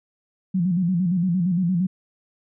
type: tone with vibrato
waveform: sine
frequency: 178.4 Hz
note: F3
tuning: 37 cents sharp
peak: -18 dBFS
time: 0.54-1.87 s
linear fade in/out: 10 ms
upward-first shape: square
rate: 8.7 Hz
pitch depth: 88 cents each way
effects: none